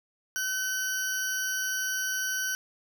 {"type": "tone pair together", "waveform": "40% pulse", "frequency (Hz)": [1524, 5754], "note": ["G6", "F#8"], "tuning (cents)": [-49, -49], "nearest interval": "octave + major seventh", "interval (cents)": 2300, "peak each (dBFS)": [-29, -32], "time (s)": [0.36, 2.55], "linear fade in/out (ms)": 0, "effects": []}